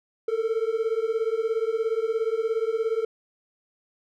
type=beating tone pair; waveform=triangle; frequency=440 / 457 Hz; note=A4 / A#4; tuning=0 / -34 cents; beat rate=17 Hz; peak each=-24 dBFS; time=0.28-3.05 s; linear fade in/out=5 ms; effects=none